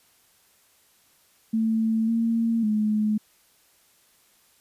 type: tone with pitch steps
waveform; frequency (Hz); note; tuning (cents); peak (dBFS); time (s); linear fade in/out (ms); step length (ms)
sine; 222.8 / 228.9 / 213.2; A3 / A#3 / G#3; +22 / -31 / +46; -20; 1.53-3.18; 10; 550
effects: white hiss -61 dBFS RMS until 4.6 s + resampled to 32000 Hz